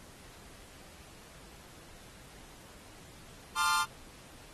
45% pulse chord, D minor seventh, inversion second, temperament equal with one note detuned, 880 / 1046.5 / 1196.6 / 1396.9 Hz, A5 / C6 / D6 / F6, 0 / 0 / +32 / 0 cents, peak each -35 / -33 / -31 / -32 dBFS, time 3.55-3.86 s, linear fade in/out 50 ms, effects pink hiss -54 dBFS RMS until 4.53 s + AAC 32 kbps

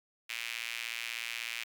sawtooth tone with high-pass filter, 116.5 Hz, A#2, 1 cent flat, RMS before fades -39 dBFS, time 0.29-1.64 s, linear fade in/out 10 ms, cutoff 2400 Hz, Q 3.2, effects none

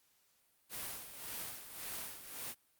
white noise with tremolo, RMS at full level -42 dBFS, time 0.69-2.55 s, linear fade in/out 50 ms, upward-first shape sine, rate 1.8 Hz, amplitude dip 65%, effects white hiss -73 dBFS RMS until 2.79 s + Opus 48 kbps

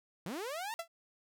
sawtooth linear sweep, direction up, 150.9 to 935 Hz, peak -34 dBFS, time 0.26-0.74 s, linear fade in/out 0 ms
sawtooth tone with exponential decay, 671 Hz, E5, 31 cents sharp, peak -29 dBFS, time 0.79-0.88 s, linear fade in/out 5 ms, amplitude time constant 19 ms
effects none

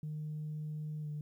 sine tone with pitch glide, 152.6 to 149.46 Hz, D#3 to D3, -33 to +31 cents, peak -36 dBFS, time 0.03-1.21 s, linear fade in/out 2 ms, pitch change -36 cents, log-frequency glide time 1.01-1.07 s, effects tanh soft clip ceiling -34 dBFS + 12-bit

